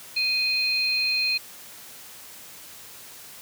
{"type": "tone pair together", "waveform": "sine", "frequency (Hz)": [2489, 4188], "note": ["D#7", "C8"], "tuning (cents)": [0, 1], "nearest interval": "major sixth", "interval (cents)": 901, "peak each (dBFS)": -24, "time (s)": [0.16, 1.38], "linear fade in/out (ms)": 10, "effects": ["white hiss -44 dBFS RMS until 3.41 s", "high-pass 60 Hz 12 dB/octave"]}